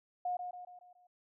sine tone with echo, 719 Hz, F#5, 50 cents flat, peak -32 dBFS, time 0.25-0.37 s, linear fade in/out 5 ms, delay 140 ms, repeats 5, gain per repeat -6 dB, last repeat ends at 1.07 s, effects none

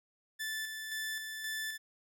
sawtooth tone with tremolo, 1755 Hz, A6, 5 cents flat, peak -32 dBFS, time 0.39-1.78 s, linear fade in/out 20 ms, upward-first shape square, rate 1.9 Hz, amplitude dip 40%, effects none

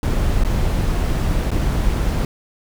brown noise with dropouts, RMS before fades -18 dBFS, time 0.03-2.25 s, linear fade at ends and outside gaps 1 ms, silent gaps 0.436-0.448 / 1.506-1.515 s, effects none

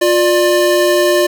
square tone pair together, 353.4 / 592.7 Hz, F4 / D5, +21 / +16 cents, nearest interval major sixth, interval 895 cents, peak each -13 dBFS, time 0.01-1.27 s, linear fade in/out 10 ms, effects none

